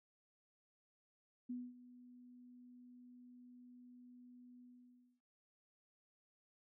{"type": "tone with ADSR envelope", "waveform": "sine", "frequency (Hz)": 246.9, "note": "B3", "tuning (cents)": 0, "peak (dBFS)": -40, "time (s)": [1.49, 5.21], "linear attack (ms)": 12, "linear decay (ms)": 230, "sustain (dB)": -17, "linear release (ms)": 600, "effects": []}